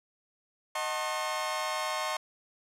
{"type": "chord", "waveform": "sawtooth", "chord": "D# diminished seventh", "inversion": "none", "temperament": "just", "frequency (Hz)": [622.3, 746.7, 896, 1075.3], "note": ["D#5", "F#5", "A5", "C6"], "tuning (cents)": [0, 16, 31, 47], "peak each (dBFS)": [-32, -35, -34, -30], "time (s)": [0.75, 2.17], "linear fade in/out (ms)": 5, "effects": ["low-pass 11000 Hz 12 dB/octave"]}